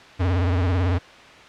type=tone with vibrato; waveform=square; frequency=89.9 Hz; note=F#2; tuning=49 cents flat; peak=-19 dBFS; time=0.19-0.99 s; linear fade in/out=20 ms; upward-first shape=triangle; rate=18 Hz; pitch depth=130 cents each way; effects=white hiss -44 dBFS RMS until 1.48 s + low-pass 3000 Hz 12 dB/octave